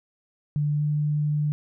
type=tone with pitch glide; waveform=sine; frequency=147.7 to 149.07 Hz; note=D3 to D3; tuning=+10 to +26 cents; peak=-21 dBFS; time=0.56-1.52 s; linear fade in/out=0 ms; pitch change=+16 cents; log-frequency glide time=0.76-0.82 s; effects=none